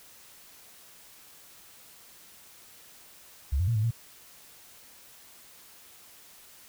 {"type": "tone with pitch steps", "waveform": "sine", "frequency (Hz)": [69, 90.4, 116.3, 107, 115.6], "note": ["C#2", "F#2", "A#2", "A2", "A#2"], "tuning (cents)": [-7, -40, -4, -48, -14], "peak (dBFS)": -23, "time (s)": [3.52, 3.91], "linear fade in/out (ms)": 10, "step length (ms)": 78, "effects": ["white hiss -53 dBFS RMS until 6.68 s"]}